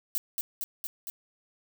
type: noise with echo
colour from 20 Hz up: violet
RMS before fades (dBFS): -29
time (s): 0.15-0.18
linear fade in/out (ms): 0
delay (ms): 230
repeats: 4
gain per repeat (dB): -2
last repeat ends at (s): 1.1
effects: none